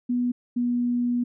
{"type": "tone pair in turn", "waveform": "sine", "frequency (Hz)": [245.1, 242.7], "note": ["B3", "B3"], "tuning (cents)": [-13, -30], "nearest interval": "unison", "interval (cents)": 17, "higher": "first", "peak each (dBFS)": -21, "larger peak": "neither", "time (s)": [[0.09, 0.32], [0.56, 1.24]], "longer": "second", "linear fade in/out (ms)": 10, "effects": []}